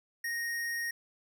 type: tone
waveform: square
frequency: 1864.7 Hz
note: A#6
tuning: in tune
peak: -33 dBFS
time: 0.24-0.91 s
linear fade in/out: 5 ms
effects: none